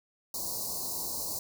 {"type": "band-stop noise", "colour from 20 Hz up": "white", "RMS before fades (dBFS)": -35, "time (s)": [0.34, 1.39], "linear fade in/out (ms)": 2, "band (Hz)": [1100, 4100], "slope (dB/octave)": 96, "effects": []}